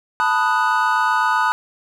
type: chord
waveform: triangle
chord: B dominant seventh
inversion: third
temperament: equal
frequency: 880 / 987.8 / 1244.5 / 1480 Hz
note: A5 / B5 / D#6 / F#6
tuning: 0 / 0 / 0 / 0 cents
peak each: -19 dBFS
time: 0.2-1.52 s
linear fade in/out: 0 ms
effects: none